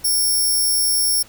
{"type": "tone", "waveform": "5% pulse", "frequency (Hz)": 5470, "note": "F8", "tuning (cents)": -37, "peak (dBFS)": -10, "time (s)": [0.04, 1.23], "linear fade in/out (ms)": 10, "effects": ["pink hiss -46 dBFS RMS until 1.28 s"]}